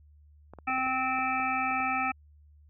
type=clicks; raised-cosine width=1 ms; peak=-31 dBFS; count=9; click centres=0.536 / 0.587 / 0.699 / 0.782 / 0.867 / 1.187 / 1.399 / 1.712 / 1.803 s
type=harmonic tone; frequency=259.9 Hz; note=C4; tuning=11 cents flat; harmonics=1 / 3 / 5 / 7 / 9 / 10; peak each=-37 / -31 / -31 / -39 / -33 / -37 dBFS; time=0.67-2.12 s; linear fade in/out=10 ms
effects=added 74 Hz sine -54 dBFS peak until 2.69 s

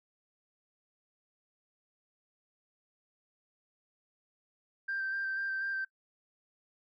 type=tone with vibrato; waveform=sine; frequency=1572 Hz; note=G6; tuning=4 cents sharp; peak=-31 dBFS; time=4.88-5.85 s; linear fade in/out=10 ms; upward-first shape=square; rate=4.1 Hz; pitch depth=15 cents each way; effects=noise-tail reverb RT60 0.1 s tail -22 dB re dry + tanh soft clip ceiling -28 dBFS

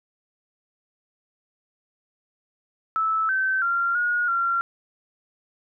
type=tone with pitch steps; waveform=sine; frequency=1310 / 1541 / 1383 / 1442 / 1374 Hz; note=E6 / G6 / F6 / F#6 / F6; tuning=-11 / -30 / -17 / -45 / -29 cents; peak=-20 dBFS; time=2.96-4.61 s; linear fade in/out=0 ms; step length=330 ms; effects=none

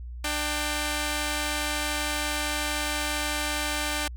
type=tone pair together; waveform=5% pulse; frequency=298.1 / 784 Hz; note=D4 / G5; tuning=+26 / 0 cents; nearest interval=octave + perfect fourth; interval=1674 cents; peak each=-17 / -20 dBFS; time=0.24-4.08 s; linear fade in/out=5 ms; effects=added 60 Hz sine -35 dBFS peak until 4.16 s

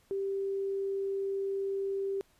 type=tone; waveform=sine; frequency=392 Hz; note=G4; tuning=in tune; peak=-30 dBFS; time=0.11-2.21 s; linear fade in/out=0 ms; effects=pink hiss -67 dBFS RMS until 2.39 s + resampled to 32000 Hz

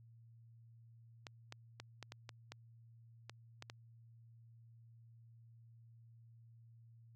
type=clicks; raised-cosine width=0.2 ms; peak=-30 dBFS; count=10; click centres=1.268 / 1.524 / 1.8 / 2.027 / 2.121 / 2.292 / 2.52 / 3.296 / 3.624 / 3.699 s; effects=added 115 Hz sine -59 dBFS peak until 7.15 s

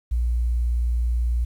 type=tone; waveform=sine; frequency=59.3 Hz; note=A#1; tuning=30 cents sharp; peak=-19 dBFS; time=0.11-1.45 s; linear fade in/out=10 ms; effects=9-bit

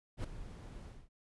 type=noise with ADSR envelope; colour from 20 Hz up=brown; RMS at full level=-34 dBFS; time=0.17-1.09 s; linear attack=72 ms; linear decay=4 ms; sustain=-13 dB; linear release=230 ms; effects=resampled to 24000 Hz

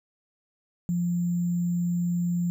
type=tone with sample-and-hold; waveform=sine; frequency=174.1 Hz; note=F3; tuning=5 cents flat; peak=-23 dBFS; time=0.89-2.5 s; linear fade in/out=0 ms; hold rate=7350 Hz; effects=none

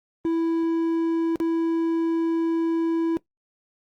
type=tone with dropouts; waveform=triangle; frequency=330 Hz; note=E4; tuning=2 cents sharp; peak=-18 dBFS; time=0.25-3.17 s; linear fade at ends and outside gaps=0 ms; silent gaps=1.358-1.401 s; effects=noise-tail reverb RT60 0.1 s tail -18 dB re dry + Opus 24 kbps

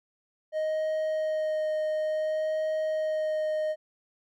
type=tone with vibrato; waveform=triangle; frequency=622.3 Hz; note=D#5; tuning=in tune; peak=-24 dBFS; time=0.52-3.76 s; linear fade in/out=50 ms; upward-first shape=sine; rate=0.57 Hz; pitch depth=10 cents each way; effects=none

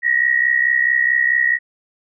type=tone pair together; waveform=sine; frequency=1864.7 / 1929.3 Hz; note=A#6 / B6; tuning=0 / -41 cents; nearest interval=minor second; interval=59 cents; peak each=-16 dBFS; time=0.02-1.59 s; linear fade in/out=50 ms; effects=none

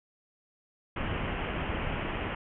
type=low-pass noise; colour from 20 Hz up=pink; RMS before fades=-33 dBFS; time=0.96-2.35 s; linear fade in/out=5 ms; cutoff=3100 Hz; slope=96 dB/octave; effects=none

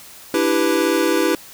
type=chord; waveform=square; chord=E minor seventh; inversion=third; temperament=equal; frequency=293.7 / 329.6 / 392 / 493.9 Hz; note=D4 / E4 / G4 / B4; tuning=0 / 0 / 0 / 0 cents; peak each=-24 / -20 / -22 / -22 dBFS; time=0.34-1.35 s; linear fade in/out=2 ms; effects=white hiss -41 dBFS RMS until 1.53 s

